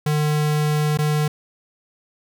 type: tone with dropouts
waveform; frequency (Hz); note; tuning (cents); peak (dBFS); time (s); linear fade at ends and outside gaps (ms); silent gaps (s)
square; 150.7; D3; +45; -18; 0.06-1.28; 5; 0.974-0.987
effects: none